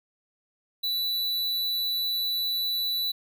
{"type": "tone", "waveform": "square", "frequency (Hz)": 3961, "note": "B7", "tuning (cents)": 4, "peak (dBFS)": -26, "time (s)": [0.83, 3.12], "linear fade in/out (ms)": 10, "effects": []}